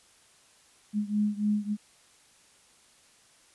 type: beating tone pair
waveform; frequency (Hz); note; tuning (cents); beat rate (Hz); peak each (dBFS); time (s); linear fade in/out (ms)
sine; 207.7 / 211.2; G#3 / G#3; 0 / +29; 3.5; -27 / -29; 0.93-1.77; 50
effects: white hiss -60 dBFS RMS until 3.54 s + resampled to 24000 Hz